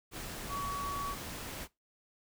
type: tone in noise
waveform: sine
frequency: 1130 Hz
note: C#6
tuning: 33 cents sharp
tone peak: -35 dBFS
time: 0.48-1.16 s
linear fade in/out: 50 ms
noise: pink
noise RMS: -42 dBFS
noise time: 0.11-1.68 s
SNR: +4 dB
effects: noise-tail reverb RT60 0.2 s tail -20 dB re dry